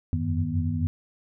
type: tone cluster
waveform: sine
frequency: 86.7 / 90.9 / 97.8 / 156.6 / 243.8 Hz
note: F2 / F#2 / G2 / D#3 / B3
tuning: -12 / -30 / -4 / +11 / -22 cents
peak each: -30 dBFS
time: 0.13-0.87 s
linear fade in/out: 0 ms
effects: none